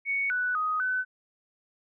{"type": "tone with pitch steps", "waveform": "sine", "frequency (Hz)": [2225, 1485, 1251, 1509], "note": ["C#7", "F#6", "D#6", "F#6"], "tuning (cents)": [6, 6, 9, 34], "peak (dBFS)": -25, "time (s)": [0.05, 1.05], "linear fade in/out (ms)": 50, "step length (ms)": 250, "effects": []}